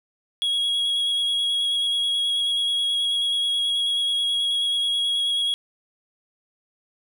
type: tone with vibrato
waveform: triangle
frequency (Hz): 3316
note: G#7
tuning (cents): -3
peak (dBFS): -19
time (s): 0.42-5.54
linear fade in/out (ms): 0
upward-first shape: square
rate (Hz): 9.3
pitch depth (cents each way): 10
effects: none